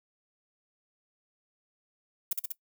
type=noise with echo; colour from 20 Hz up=violet; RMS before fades=-28 dBFS; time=2.31-2.33 s; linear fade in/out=5 ms; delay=64 ms; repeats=3; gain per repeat=-2 dB; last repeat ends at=2.522 s; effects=noise-tail reverb RT60 0.1 s tail -20 dB re dry